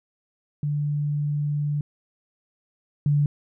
sine tone pair in turn, 146.83 / 145.65 Hz, D3 / D3, 0 / -14 cents, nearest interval unison, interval 14 cents, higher first, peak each -22 / -17 dBFS, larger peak second, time 0.63-1.81 / 3.06-3.26 s, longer first, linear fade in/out 2 ms, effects none

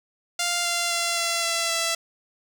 5% pulse tone with pitch steps, 698 / 691.6 / 685.2 / 678.9 / 672.7 / 666.5 Hz, F5 / F5 / F5 / F5 / E5 / E5, -1 / -17 / -33 / -49 / +35 / +19 cents, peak -11 dBFS, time 0.39-1.95 s, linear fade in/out 5 ms, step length 260 ms, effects none

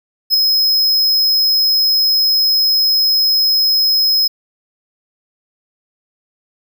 square tone with ADSR envelope, 5120 Hz, D#8, 49 cents sharp, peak -7 dBFS, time 0.3-4.28 s, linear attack 41 ms, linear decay 3 ms, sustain -4 dB, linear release 10 ms, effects none

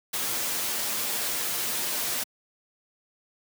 white noise with comb filter, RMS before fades -29 dBFS, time 0.13-2.24 s, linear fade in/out 10 ms, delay 8.5 ms, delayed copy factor +0.5, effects high-pass 150 Hz 12 dB/octave

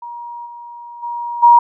sine tone with level steps, 950 Hz, A#5, 33 cents sharp, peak -27 / -31 / -21 / -4 dBFS, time 0.02-1.59 s, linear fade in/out 5 ms, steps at 0.45 / 1.02 / 1.42 s, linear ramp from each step 20 ms, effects none

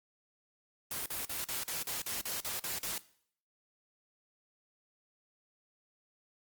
white noise bursts, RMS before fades -37 dBFS, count 11, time 0.91-2.98 s, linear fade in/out 2 ms, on 150 ms, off 42 ms, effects noise-tail reverb RT60 0.6 s tail -19 dB re dry + Opus 24 kbps

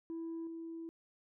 sine tone with level steps, 329.7 Hz, E4, in tune, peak -37 / -41 dBFS, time 0.1-0.89 s, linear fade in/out 0 ms, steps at 0.47 s, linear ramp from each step 2 ms, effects tanh soft clip ceiling -37 dBFS

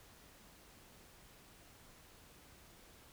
silence, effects pink hiss -61 dBFS RMS until 3.12 s

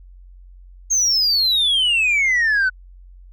sine exponential sweep, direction down, 6510 to 1480 Hz, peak -12 dBFS, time 0.9-2.7 s, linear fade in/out 20 ms, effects tanh soft clip ceiling -13 dBFS + added 45 Hz sine -40 dBFS peak until 3.32 s

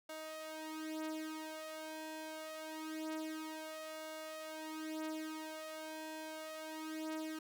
sawtooth tone with flanger, 314 Hz, D#4, 16 cents sharp, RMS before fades -45 dBFS, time 0.09-7.39 s, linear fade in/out 5 ms, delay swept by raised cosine 1.4 to 5.2 ms, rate 0.25 Hz, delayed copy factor +0.8, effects none

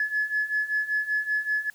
sine beating tone pair, 1707 / 1712.2 Hz, G#6 / A6, +47 / -48 cents, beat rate 5.2 Hz, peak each -28 / -25 dBFS, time 0-1.7 s, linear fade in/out 2 ms, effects tanh soft clip ceiling -17 dBFS + white hiss -57 dBFS RMS until 1.74 s

